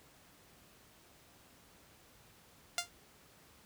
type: tone with exponential decay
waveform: 5% pulse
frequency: 698.5 Hz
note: F5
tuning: in tune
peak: -17 dBFS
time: 2.78-2.9 s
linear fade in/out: 1 ms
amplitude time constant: 24 ms
effects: pink hiss -62 dBFS RMS until 3.65 s + high-pass 60 Hz 12 dB/octave